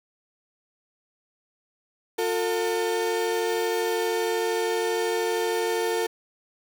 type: tone pair together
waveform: 35% pulse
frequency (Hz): 357.1 / 449.9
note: F4 / A4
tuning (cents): +39 / +39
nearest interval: major third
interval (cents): 400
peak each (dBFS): -27 / -23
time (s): 2.18-6.07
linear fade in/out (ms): 10
effects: 8-bit